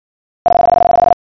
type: tone bursts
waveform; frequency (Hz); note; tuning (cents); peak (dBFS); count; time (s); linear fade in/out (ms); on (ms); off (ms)
sine; 698.5; F5; 0; -4; 16; 0.46-1.128; 0; 23; 20
effects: resampled to 11025 Hz